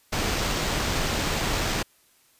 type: noise with sample-and-hold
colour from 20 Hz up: pink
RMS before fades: -26 dBFS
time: 0.12-1.83 s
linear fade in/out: 10 ms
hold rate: 11025 Hz
effects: white hiss -61 dBFS RMS until 2.39 s + resampled to 32000 Hz